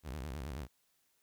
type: tone with vibrato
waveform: sawtooth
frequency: 69.6 Hz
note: C#2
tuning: 8 cents sharp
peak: -36 dBFS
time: 0.03-0.68 s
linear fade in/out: 50 ms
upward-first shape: sine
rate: 9.4 Hz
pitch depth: 250 cents each way
effects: white hiss -75 dBFS RMS until 1.22 s